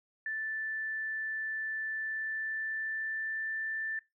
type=tone with pitch glide; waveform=sine; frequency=1760 to 1771.2 Hz; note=A6 to A6; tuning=0 to +11 cents; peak=-33 dBFS; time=0.26-3.99 s; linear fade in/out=2 ms; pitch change=+11 cents; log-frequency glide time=1.9-3.53 s; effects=noise-tail reverb RT60 0.2 s tail -20 dB re dry